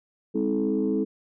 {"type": "tone cluster", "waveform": "sine", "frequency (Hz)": [203.8, 262.1, 319.6, 431.6], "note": ["G#3", "C4", "D#4", "A4"], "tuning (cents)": [-32, 3, 47, -33], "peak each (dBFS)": -27, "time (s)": [0.34, 1.05], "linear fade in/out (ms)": 20, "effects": ["tanh soft clip ceiling -14 dBFS"]}